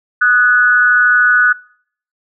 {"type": "tone with amplitude modulation", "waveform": "sine", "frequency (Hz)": 1477, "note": "F#6", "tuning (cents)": -3, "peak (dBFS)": -4, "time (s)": [0.21, 1.53], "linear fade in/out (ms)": 10, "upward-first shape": "sine", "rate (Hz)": 233, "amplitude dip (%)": 75, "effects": ["noise-tail reverb RT60 0.6 s tail -24 dB re dry"]}